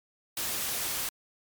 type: noise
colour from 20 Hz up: white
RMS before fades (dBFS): -32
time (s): 0.37-1.09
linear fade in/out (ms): 2
effects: MP3 96 kbps